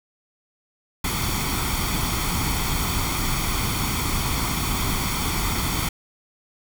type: noise with comb filter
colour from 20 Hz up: pink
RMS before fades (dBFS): -24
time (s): 1.04-5.89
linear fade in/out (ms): 5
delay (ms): 0.89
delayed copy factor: +0.65
effects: none